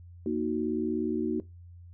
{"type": "chord", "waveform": "sine", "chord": "D# minor", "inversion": "second", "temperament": "equal", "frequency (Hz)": [233.1, 311.1, 370], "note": ["A#3", "D#4", "F#4"], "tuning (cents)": [0, 0, 0], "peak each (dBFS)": -31, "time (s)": [0.26, 1.4], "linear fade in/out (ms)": 2, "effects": ["noise-tail reverb RT60 0.2 s tail -20 dB re dry", "added 87 Hz sine -46 dBFS peak until 1.93 s"]}